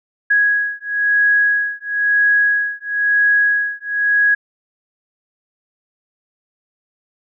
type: beating tone pair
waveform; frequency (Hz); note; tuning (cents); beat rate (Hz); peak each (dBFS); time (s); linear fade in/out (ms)
sine; 1661.2 / 1662.2; G#6 / G#6; 0 / +1; 1; -16; 0.3-4.35; 10
effects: none

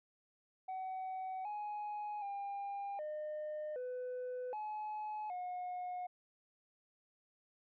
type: tone with pitch steps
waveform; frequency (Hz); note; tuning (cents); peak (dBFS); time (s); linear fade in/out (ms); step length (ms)
sine; 753 / 836 / 801 / 608 / 501 / 851 / 723; F#5 / G#5 / G5 / D#5 / B4 / G#5 / F#5; +30 / +11 / +37 / -40 / +25 / +42 / -40; -37; 0.68-6.07; 10; 770
effects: tanh soft clip ceiling -38 dBFS

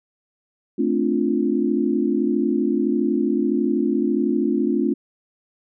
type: chord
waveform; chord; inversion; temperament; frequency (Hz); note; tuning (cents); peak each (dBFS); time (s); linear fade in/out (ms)
sine; D minor seventh; second; equal; 220 / 261.6 / 293.7 / 349.2; A3 / C4 / D4 / F4; 0 / 0 / 0 / 0; -23; 0.78-4.94; 10
effects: none

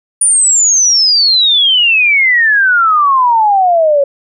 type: exponential sweep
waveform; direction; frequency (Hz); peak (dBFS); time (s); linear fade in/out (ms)
sine; down; 9570 to 549; -6; 0.21-4.04; 5
effects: none

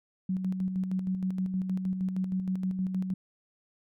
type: tone with tremolo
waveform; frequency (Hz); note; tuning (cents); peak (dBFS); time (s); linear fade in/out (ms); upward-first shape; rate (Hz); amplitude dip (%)
sine; 186.8; F#3; +17; -26; 0.29-3.14; 5; square; 6.4; 45
effects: none

